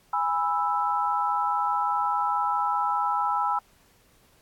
sine chord, E major, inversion first, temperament just, 824.1 / 988.9 / 1318.5 Hz, G#5 / B5 / E6, -14 / +2 / 0 cents, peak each -27 dBFS, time 0.13-3.59 s, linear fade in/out 5 ms, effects pink hiss -61 dBFS RMS until 4.41 s + AAC 64 kbps

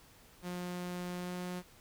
sawtooth tone with pitch glide, 178.3 to 180.06 Hz, F3 to F#3, +36 to -47 cents, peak -34 dBFS, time 0.42-1.63 s, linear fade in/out 50 ms, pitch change +17 cents, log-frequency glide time 1.14-1.44 s, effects pink hiss -60 dBFS RMS until 1.8 s

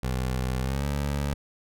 20% pulse tone with pitch glide, 63.7 to 71.09 Hz, C2 to C#2, -46 to +44 cents, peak -21 dBFS, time 0.03-1.34 s, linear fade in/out 5 ms, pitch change +190 cents, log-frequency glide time 0.6-0.86 s, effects none

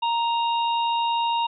harmonic tone, 932.3 Hz, A#5, in tune, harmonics 1 / 3 / 4, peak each -21 / -31 / -33 dBFS, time 0.02-1.47 s, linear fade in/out 10 ms, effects none

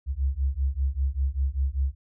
sine beating tone pair, 65.41 / 70.51 Hz, C2 / C#2, 0 / +30 cents, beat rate 5.1 Hz, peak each -26 dBFS, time 0.06-1.95 s, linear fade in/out 50 ms, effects none

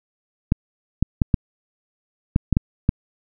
clicks, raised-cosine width 5 ms, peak -3 dBFS, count 8, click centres 0.521 / 1.026 / 1.218 / 1.342 / 2.361 / 2.527 / 2.569 / 2.891 s, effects none

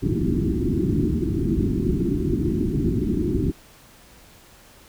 white low-pass noise, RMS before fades -22 dBFS, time 0.02-3.52 s, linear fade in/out 20 ms, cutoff 380 Hz, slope 96 dB/octave, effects pink hiss -50 dBFS RMS until 4.88 s

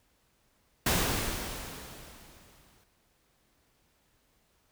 pink noise with exponential decay, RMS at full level -25 dBFS, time 0.86-2.84 s, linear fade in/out 5 ms, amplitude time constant 430 ms, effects pink hiss -70 dBFS RMS until 4.71 s

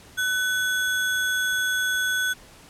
sine tone with sample-and-hold, 1500 Hz, F#6, 23 cents sharp, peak -21 dBFS, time 0.17-2.34 s, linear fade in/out 20 ms, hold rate 4900 Hz, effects pink hiss -49 dBFS RMS until 2.69 s + low-pass 12000 Hz 12 dB/octave

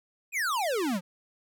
square exponential sweep, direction down, 2578 to 168 Hz, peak -27 dBFS, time 0.32-1.01 s, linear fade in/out 50 ms, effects none

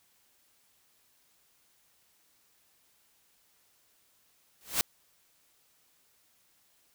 white noise with exponential growth, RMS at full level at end -23 dBFS, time 4.61-4.81 s, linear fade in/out 0 ms, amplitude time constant 42 ms, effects white hiss -68 dBFS RMS until 6.94 s

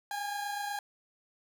30% pulse tone pair together, 811.9 / 840 Hz, G#5 / G#5, -39 / +19 cents, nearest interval minor second, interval 58 cents, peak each -32 / -39 dBFS, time 0.11-0.79 s, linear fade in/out 2 ms, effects none

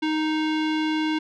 square tone with low-pass filter, 311.1 Hz, D#4, in tune, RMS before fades -24 dBFS, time 0.02-1.19 s, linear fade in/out 10 ms, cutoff 3300 Hz, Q 1.8, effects none

